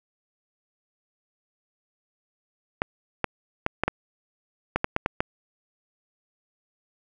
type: clicks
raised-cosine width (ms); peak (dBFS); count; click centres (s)
0.5; -7; 10; 2.819 / 3.243 / 3.664 / 3.836 / 3.88 / 4.76 / 4.844 / 4.964 / 5.061 / 5.205
effects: none